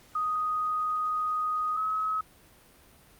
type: tone pair in turn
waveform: sine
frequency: 1246 / 1279.6 Hz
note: D#6 / D#6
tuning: +2 / +48 cents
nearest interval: unison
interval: 46 cents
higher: second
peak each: -26 dBFS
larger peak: neither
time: 0.15-1.77 / 1.77-2.21 s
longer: first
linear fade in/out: 5 ms
effects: pink hiss -57 dBFS RMS until 3.19 s + Opus 48 kbps